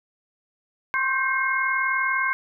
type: tone cluster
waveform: sine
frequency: 1053 / 1093 / 1567 / 2152 Hz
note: C6 / C#6 / G6 / C7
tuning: +11 / -25 / -1 / +48 cents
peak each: -27 / -30 / -24 / -26 dBFS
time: 0.94-2.33 s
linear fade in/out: 0 ms
effects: none